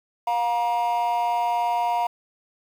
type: tone pair together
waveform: triangle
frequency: 709.6 / 949 Hz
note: F5 / A#5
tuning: +27 / +31 cents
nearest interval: perfect fourth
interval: 504 cents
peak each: -20 dBFS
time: 0.27-2.07 s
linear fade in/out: 5 ms
effects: tanh soft clip ceiling -16 dBFS + 8-bit